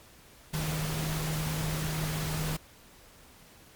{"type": "tone in noise", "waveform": "sine", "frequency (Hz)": 155.8, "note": "D#3", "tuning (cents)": 3, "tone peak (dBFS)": -31, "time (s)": [0.53, 2.57], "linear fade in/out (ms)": 10, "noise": "pink", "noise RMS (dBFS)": -35, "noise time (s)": [0.53, 2.57], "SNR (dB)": 1, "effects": ["pink hiss -55 dBFS RMS until 3.75 s", "MP3 96 kbps"]}